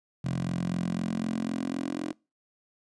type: tone with high-pass filter sweep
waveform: 10% pulse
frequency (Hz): 43.96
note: F1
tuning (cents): +12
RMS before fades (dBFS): -31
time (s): 0.24-2.13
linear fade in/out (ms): 10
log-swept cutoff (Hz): 140 to 310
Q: 4.1
effects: noise-tail reverb RT60 0.3 s tail -26 dB re dry + resampled to 22050 Hz